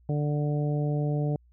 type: harmonic tone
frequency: 147.5 Hz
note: D3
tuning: 8 cents sharp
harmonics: 1 / 2 / 3 / 4 / 5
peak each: -25 / -34 / -35 / -37 / -41 dBFS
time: 0.09-1.36 s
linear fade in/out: 2 ms
effects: added 60 Hz sine -56 dBFS peak until 1.52 s